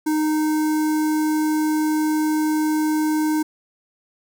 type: tone with notch filter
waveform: square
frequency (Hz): 308.7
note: D#4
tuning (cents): -14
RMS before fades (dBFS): -20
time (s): 0.06-3.43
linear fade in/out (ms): 10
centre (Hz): 3000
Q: 0.63
effects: none